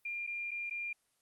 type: tone with dropouts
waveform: sine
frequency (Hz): 2400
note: D7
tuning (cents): +37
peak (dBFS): -36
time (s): 0.05-0.93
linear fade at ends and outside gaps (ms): 5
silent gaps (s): 0.267-0.273 / 0.509-0.514 / 0.698-0.708
effects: white hiss -75 dBFS RMS until 1.21 s + Opus 32 kbps